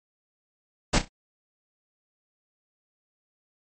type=noise with echo; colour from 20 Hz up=pink; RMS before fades=-20 dBFS; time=0.93-0.99 s; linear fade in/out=10 ms; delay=32 ms; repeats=3; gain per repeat=-11 dB; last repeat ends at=1.086 s; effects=MP3 32 kbps